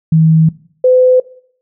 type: tone pair in turn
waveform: sine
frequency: 160 / 508 Hz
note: D#3 / B4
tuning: +49 / +49 cents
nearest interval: octave + minor sixth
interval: 2000 cents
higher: second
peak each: -5 dBFS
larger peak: neither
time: 0.12-0.49 / 0.84-1.2 s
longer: first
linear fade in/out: 5 ms
effects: noise-tail reverb RT60 0.6 s tail -20 dB re dry